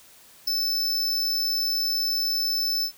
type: tone with ADSR envelope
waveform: square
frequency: 5274 Hz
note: E8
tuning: in tune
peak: -19 dBFS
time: 0.47-2.92 s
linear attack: 10 ms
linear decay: 3 ms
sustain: -4 dB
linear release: 83 ms
effects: white hiss -52 dBFS RMS until 2.97 s